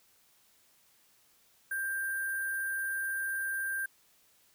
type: tone with sample-and-hold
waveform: sine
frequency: 1583 Hz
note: G6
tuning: 17 cents sharp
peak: -31 dBFS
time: 1.71-3.86 s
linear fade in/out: 5 ms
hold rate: 11025 Hz
effects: white hiss -66 dBFS RMS until 4.54 s